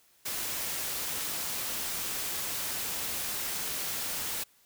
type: noise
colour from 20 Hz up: white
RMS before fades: -34 dBFS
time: 0.25-4.44 s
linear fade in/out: 10 ms
effects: white hiss -64 dBFS RMS until 4.65 s